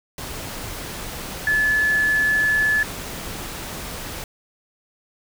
sine tone in noise, 1724 Hz, A6, 36 cents flat, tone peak -16 dBFS, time 1.47-2.83 s, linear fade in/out 2 ms, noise pink, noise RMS -32 dBFS, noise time 0.18-4.24 s, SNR +13 dB, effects none

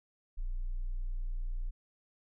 sine tone, 29.84 Hz, A#0, 41 cents sharp, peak -31 dBFS, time 0.37-1.71 s, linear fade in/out 20 ms, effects tanh soft clip ceiling -28 dBFS

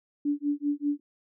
sine tone with tremolo, 290 Hz, D4, 22 cents flat, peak -22 dBFS, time 0.25-1 s, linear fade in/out 5 ms, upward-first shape sine, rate 5.1 Hz, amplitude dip 100%, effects none

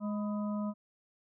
harmonic tone with a mistuned harmonic, 208.9 Hz, G#3, 10 cents sharp, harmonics 1 / 3 / 5 / 6, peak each -32 / -42 / -46 / -48 dBFS, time 0-0.74 s, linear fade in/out 50 ms, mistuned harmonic 5, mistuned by -76 cents, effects none

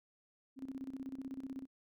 sine tone with tremolo, 266.4 Hz, C4, 31 cents sharp, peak -39 dBFS, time 0.56-1.67 s, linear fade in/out 50 ms, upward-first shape square, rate 16 Hz, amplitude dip 75%, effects none

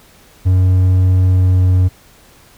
triangle tone with pitch glide, 92.5 to 91.86 Hz, F#2 to F#2, 0 to -12 cents, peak -6 dBFS, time 0.45-1.89 s, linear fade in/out 20 ms, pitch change -12 cents, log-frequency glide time 1.26-1.65 s, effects pink hiss -46 dBFS RMS until 2.57 s

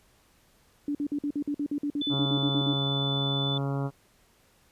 sine tone bursts, 290 Hz, D4, 22 cents flat, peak -26 dBFS, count 16, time 0.88-2.734 s, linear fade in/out 2 ms, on 69 ms, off 50 ms
sine tone, 3500 Hz, A7, 10 cents flat, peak -29 dBFS, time 2.01-3.58 s, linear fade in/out 5 ms
harmonic tone, 138.59 Hz, C#3, in tune, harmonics 1 / 2 / 3 / 4 / 5 / 6 / 7 / 8 / 9 / 10, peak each -28 / -34 / -38 / -40 / -42 / -44 / -45 / -46 / -47 / -48 dBFS, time 2.09-3.91 s, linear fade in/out 50 ms
effects pink hiss -63 dBFS RMS until 4.71 s + resampled to 32000 Hz

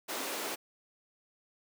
pink high-pass noise, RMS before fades -37 dBFS, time 0.08-0.56 s, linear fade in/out 20 ms, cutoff 280 Hz, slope 24 dB/octave, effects none

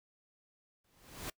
pink noise with exponential growth, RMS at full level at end -38 dBFS, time 0.84-1.3 s, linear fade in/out 5 ms, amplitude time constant 100 ms, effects noise-tail reverb RT60 0.1 s tail -24 dB re dry

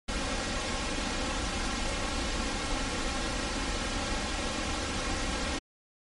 pink noise with comb filter, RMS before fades -31 dBFS, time 0.08-5.59 s, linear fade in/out 10 ms, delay 3.7 ms, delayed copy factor +0.65, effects low-pass 7000 Hz 12 dB/octave + MP3 48 kbps

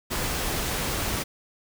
pink noise, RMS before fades -28 dBFS, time 0.1-1.24 s, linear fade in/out 20 ms, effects none

